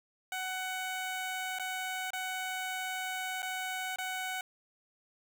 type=tone with dropouts; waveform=15% pulse; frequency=747 Hz; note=F#5; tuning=16 cents sharp; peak=-28 dBFS; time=0.32-4.41 s; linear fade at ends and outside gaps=2 ms; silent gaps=1.587-1.596 / 2.105-2.133 / 3.421-3.428 / 3.96-3.985 s; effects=11-bit